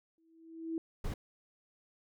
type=tone with exponential growth; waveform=sine; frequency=326.4 Hz; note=E4; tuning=17 cents flat; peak=-31 dBFS; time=0.18-0.78 s; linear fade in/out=1 ms; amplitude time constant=130 ms
type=noise; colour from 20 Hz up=brown; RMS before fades=-36 dBFS; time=1.04-1.14 s; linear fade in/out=5 ms
effects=none